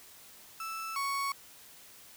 35% pulse tone pair in turn, 1318.5 / 1111.2 Hz, E6 / C#6, 0 / +4 cents, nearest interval minor third, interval 296 cents, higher first, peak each -35 / -29 dBFS, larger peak second, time 0.6-0.96 / 0.96-1.32 s, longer neither, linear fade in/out 2 ms, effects white hiss -54 dBFS RMS until 2.16 s

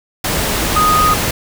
sine tone in noise, 1243 Hz, D#6, 2 cents flat, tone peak -10 dBFS, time 0.76-1.14 s, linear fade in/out 5 ms, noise pink, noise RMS -17 dBFS, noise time 0.24-1.31 s, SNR +4 dB, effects none

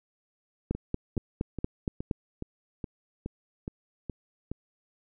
two click trains, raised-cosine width 3 ms, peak -21 / -15 dBFS, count 10 / 7, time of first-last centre 0.75-4.516 / 0.71-2.112 s, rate 2.39 / 4.28 Hz, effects none

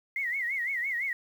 sine tone with vibrato, 2037 Hz, C7, 47 cents flat, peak -28 dBFS, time 0.16-1.13 s, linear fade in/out 2 ms, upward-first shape sine, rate 5.9 Hz, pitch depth 150 cents each way, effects 9-bit

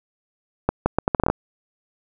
accelerating click train, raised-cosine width 1 ms, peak -3 dBFS, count 10, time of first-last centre 0.69-1.3 s, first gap 170 ms, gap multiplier 0.74, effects none

